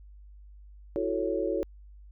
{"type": "chord", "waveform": "sine", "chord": "F# minor seventh", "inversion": "third", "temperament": "equal", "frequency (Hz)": [329.6, 370, 440, 554.4], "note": ["E4", "F#4", "A4", "C#5"], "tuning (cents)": [0, 0, 0, 0], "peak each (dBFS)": -32, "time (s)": [0.96, 1.63], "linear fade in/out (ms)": 0, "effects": ["added 50 Hz sine -47 dBFS peak until 2.11 s"]}